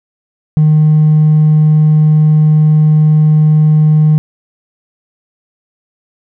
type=tone with hard clipping; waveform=sine; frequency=153.7 Hz; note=D#3; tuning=21 cents flat; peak=-5 dBFS; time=0.57-4.18 s; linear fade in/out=0 ms; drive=1 dB; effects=none